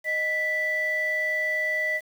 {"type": "tone pair together", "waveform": "sine", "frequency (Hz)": [621, 1975.5], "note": ["D#5", "B6"], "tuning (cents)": [-3, 0], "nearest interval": "octave + minor sixth", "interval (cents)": 2003, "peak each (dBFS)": [-30, -23], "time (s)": [0.04, 2.01], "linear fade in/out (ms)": 50, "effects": ["tanh soft clip ceiling -18 dBFS", "8-bit"]}